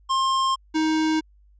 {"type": "tone pair in turn", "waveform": "square", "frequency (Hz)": [1062, 314.5], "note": ["C6", "D#4"], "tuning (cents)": [25, 19], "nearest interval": "octave + major sixth", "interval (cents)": 2106, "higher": "first", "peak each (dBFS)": -20, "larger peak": "neither", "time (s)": [[0.09, 0.56], [0.74, 1.21]], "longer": "neither", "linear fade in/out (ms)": 20, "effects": ["added 50 Hz sine -52 dBFS peak until 1.59 s", "resampled to 16000 Hz"]}